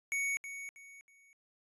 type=tone with echo; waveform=square; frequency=2230 Hz; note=C#7; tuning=10 cents sharp; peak=-32 dBFS; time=0.12-0.37 s; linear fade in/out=0 ms; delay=320 ms; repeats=3; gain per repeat=-10 dB; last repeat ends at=1.33 s; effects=resampled to 24000 Hz